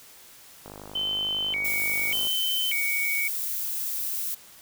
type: click train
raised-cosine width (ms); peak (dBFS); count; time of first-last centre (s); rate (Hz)
1; -27; 83; 0.66-2.271; 50.9
type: tone with vibrato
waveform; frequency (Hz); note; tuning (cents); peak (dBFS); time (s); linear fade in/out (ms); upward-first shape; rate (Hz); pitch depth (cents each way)
sine; 2626; E7; -7; -25; 0.95-3.28; 5; square; 0.85; 270
type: noise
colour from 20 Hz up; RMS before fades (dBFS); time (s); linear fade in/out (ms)
violet; -30; 1.64-4.35; 10
effects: white hiss -50 dBFS RMS until 4.61 s